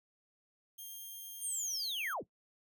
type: tone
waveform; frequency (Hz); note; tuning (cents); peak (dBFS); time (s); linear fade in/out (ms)
5% pulse; 3199; G7; +34; -36; 0.78-2.14; 10
type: linear sweep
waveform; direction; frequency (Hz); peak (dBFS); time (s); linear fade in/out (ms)
sine; down; 9397 to 35; -35; 1.4-2.24; 50
effects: noise-tail reverb RT60 0.1 s tail -17 dB re dry